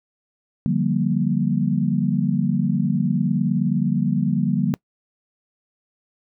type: chord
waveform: sine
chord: G minor seventh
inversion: second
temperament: just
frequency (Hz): 147 / 176.4 / 196 / 235.2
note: D3 / F3 / G3 / Bb3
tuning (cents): +2 / +18 / 0 / +16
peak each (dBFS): -23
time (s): 0.66-4.74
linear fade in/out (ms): 0
effects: noise-tail reverb RT60 0.1 s tail -24 dB re dry